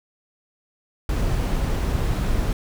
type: noise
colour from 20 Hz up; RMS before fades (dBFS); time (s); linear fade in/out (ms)
brown; -22; 1.09-2.53; 2
effects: none